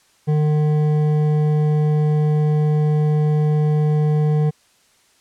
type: tone with hard clipping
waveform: sine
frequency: 151.3 Hz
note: D#3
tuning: 48 cents flat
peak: -16 dBFS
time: 0.27-4.51 s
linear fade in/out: 20 ms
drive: 9 dB
effects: white hiss -57 dBFS RMS until 5.2 s + low-pass 9000 Hz 12 dB/octave